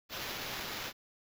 white noise with sample-and-hold, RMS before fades -40 dBFS, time 0.09-0.93 s, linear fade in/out 50 ms, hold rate 8820 Hz, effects none

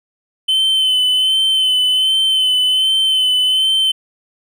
triangle tone with vibrato, 3055 Hz, G7, 45 cents flat, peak -10 dBFS, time 0.48-3.92 s, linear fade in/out 10 ms, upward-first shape sine, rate 1.3 Hz, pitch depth 26 cents each way, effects none

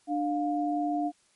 sine tone pair together, 296.8 / 706 Hz, D4 / F5, +18 / +19 cents, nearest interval octave + minor third, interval 1501 cents, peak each -28 / -29 dBFS, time 0.07-1.12 s, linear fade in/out 50 ms, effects white hiss -66 dBFS RMS until 1.35 s + MP3 48 kbps

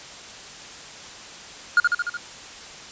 triangle tone with echo, 1424 Hz, F6, 33 cents sharp, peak -10 dBFS, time 1.77-1.8 s, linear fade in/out 2 ms, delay 74 ms, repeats 5, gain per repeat -3 dB, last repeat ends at 2.17 s, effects white hiss -40 dBFS RMS until 2.91 s + resampled to 16000 Hz

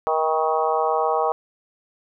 harmonic tone with a mistuned harmonic, 158.1 Hz, D#3, 28 cents sharp, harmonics 3 / 4 / 5 / 6 / 7 / 8, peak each -24 / -25 / -23 / -28 / -26 / -31 dBFS, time 0.07-1.32 s, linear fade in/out 0 ms, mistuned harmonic 6, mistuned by +22 cents, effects none

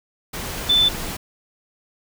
sine tone in noise, 3520 Hz, A7, in tune, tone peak -13 dBFS, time 0.69-0.89 s, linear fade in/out 10 ms, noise pink, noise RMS -29 dBFS, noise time 0.33-1.17 s, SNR +13 dB, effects none

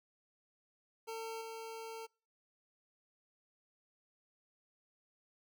25% pulse tone with level steps, 450 Hz, A4, 39 cents sharp, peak -37 / -40 dBFS, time 1.07-2.07 s, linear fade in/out 20 ms, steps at 1.41 s, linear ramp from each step 5 ms, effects noise-tail reverb RT60 0.4 s tail -26 dB re dry

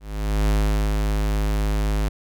square tone with ADSR envelope, 51.91 Hz, G#1, in tune, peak -17 dBFS, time 0-2.09 s, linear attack 480 ms, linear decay 420 ms, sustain -3 dB, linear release 12 ms, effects none

